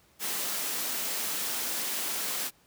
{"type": "high-pass noise", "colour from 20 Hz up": "white", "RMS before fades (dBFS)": -32, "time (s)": [0.19, 2.51], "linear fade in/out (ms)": 50, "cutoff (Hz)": 170, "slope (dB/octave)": 24, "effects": ["pink hiss -63 dBFS RMS until 2.66 s", "high-pass 60 Hz 12 dB/octave"]}